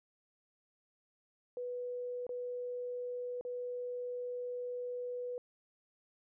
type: tone with dropouts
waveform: sine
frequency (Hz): 492.3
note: B4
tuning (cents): -6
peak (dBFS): -37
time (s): 1.57-5.38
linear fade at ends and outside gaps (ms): 1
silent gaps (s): 2.267-2.292 / 3.411-3.45
effects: none